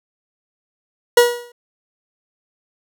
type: tone with exponential decay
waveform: 40% pulse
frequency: 481.1 Hz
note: B4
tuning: 45 cents flat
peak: -4 dBFS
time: 1.17-1.52 s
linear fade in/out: 5 ms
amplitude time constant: 74 ms
effects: none